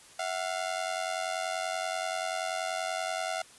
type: ring-modulated tone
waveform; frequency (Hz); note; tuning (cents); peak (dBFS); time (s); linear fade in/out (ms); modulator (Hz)
sawtooth; 699; F5; +1; -24; 0.19-3.42; 5; 45.2
effects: white hiss -54 dBFS RMS until 3.58 s + resampled to 24000 Hz

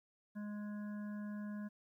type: harmonic tone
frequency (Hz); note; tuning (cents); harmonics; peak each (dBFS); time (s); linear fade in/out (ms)
208; G#3; +3; 1 / 3 / 5 / 7 / 8; -41 / -57 / -60 / -62 / -59; 0.35-1.69; 20
effects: 13-bit

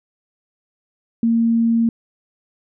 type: tone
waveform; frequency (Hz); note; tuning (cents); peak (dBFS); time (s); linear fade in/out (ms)
sine; 230; A#3; -23; -13; 1.23-1.89; 2
effects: none

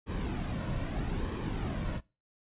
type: noise with flanger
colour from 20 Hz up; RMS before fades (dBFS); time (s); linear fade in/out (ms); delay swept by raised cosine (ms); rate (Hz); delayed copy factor
brown; -34; 0.06-2.01; 50; 1.4 to 2.5; 0.79; -0.5
effects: noise-tail reverb RT60 0.3 s tail -23 dB re dry + resampled to 8000 Hz

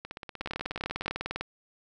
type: two click trains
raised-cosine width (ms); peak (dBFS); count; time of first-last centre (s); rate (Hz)
0.3; -16 / -23; 21 / 18; 0.41-1.41 / 0.05-1.08; 20 / 16.5
effects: none

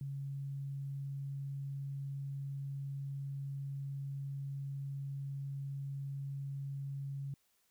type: tone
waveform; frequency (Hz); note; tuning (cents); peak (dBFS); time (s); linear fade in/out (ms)
sine; 138.59; C#3; 0; -38; 0.01-7.34; 2
effects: white hiss -75 dBFS RMS until 7.7 s

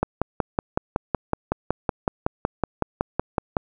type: click train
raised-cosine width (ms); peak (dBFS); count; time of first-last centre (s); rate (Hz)
1; -6; 20; 0.03-3.568; 5.37
effects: none

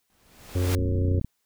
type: noise with exponential growth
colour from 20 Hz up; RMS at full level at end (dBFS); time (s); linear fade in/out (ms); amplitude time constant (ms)
pink; -29; 0.1-0.75; 0; 140
type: harmonic tone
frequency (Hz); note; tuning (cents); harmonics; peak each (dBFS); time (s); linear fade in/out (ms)
90.8; F#2; -32; 1 / 3 / 4 / 5 / 6; -22 / -32 / -34 / -36 / -38; 0.55-1.2; 5
type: click train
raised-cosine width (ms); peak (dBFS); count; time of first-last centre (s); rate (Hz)
5; -18; 15; 0.79-1.246; 30.7
effects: white hiss -74 dBFS RMS until 1.45 s

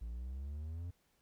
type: exponential sweep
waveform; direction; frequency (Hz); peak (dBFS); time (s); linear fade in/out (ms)
triangle; up; 55 to 89.5; -38; 0.01-0.91; 10
effects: pink hiss -75 dBFS RMS until 1.21 s

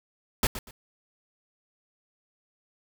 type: noise with echo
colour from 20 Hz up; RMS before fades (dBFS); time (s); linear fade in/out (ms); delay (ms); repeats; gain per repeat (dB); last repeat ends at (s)
pink; -23; 0.43-0.47; 2; 120; 2; -12; 0.71
effects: none

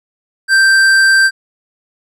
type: tone with hard clipping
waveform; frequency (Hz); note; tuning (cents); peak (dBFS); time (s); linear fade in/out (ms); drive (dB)
sine; 1568; G6; 0; -8; 0.48-1.31; 50; 11
effects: none

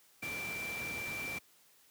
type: tone in noise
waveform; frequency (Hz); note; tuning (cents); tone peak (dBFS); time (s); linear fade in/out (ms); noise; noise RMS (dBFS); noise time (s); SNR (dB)
sine; 2349; D7; 0; -38; 0.22-1.39; 10; pink; -44; 0.22-1.39; +3
effects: white hiss -65 dBFS RMS until 1.9 s + high-pass 100 Hz 12 dB/octave

